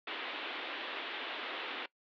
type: band-pass noise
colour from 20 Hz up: white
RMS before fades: -41 dBFS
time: 0.07-1.86 s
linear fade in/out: 5 ms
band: 260 to 3600 Hz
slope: 48 dB/octave
effects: noise-tail reverb RT60 0.1 s tail -21 dB re dry